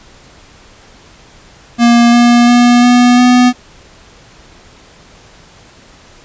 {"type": "tone with pitch steps", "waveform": "square", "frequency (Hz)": [236.5, 239.2, 242, 244.8, 247.7], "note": ["A#3", "A#3", "B3", "B3", "B3"], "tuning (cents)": [25, 45, -35, -15, 5], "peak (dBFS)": -5, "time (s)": [1.78, 3.53], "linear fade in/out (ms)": 50, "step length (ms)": 350, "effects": ["pink hiss -41 dBFS RMS until 6.24 s", "resampled to 16000 Hz"]}